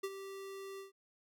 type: tone with ADSR envelope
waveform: square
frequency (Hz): 390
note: G4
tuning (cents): -9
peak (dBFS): -35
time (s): 0.03-0.92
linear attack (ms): 11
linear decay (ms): 47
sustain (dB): -10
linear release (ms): 130
effects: none